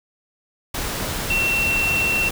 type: tone in noise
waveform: sine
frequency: 2712 Hz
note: E7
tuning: 49 cents sharp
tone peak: -18 dBFS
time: 1.3-2.29 s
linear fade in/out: 5 ms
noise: pink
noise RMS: -26 dBFS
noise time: 0.74-2.31 s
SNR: +5 dB
effects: none